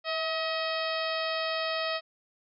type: harmonic tone with a mistuned harmonic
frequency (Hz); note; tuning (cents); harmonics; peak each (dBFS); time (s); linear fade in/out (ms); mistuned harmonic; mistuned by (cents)
636; D#5; +38; 1 / 2 / 3 / 4 / 5 / 6 / 7 / 8; -32 / -35 / -37 / -38 / -39 / -40 / -40 / -41; 0.04-2.01; 50; 1; +28
effects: none